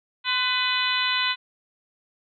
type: harmonic tone with a mistuned harmonic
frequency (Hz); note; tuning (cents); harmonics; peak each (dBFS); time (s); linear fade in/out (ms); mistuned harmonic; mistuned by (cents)
500; B4; +21; 2 / 3 / 4 / 5 / 6 / 7 / 8; -29 / -29 / -29 / -29 / -29 / -29 / -29; 0.24-1.36; 50; 2; +47
effects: none